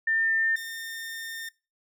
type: tone pair in turn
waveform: sine / sawtooth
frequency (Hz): 1801 / 1815.6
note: A6 / A#6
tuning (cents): +40 / -46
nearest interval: unison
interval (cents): 14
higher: second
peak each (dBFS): -22 / -31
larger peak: first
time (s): 0.07-0.56 / 0.56-1.49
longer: second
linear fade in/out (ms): 5
effects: noise-tail reverb RT60 0.3 s tail -23 dB re dry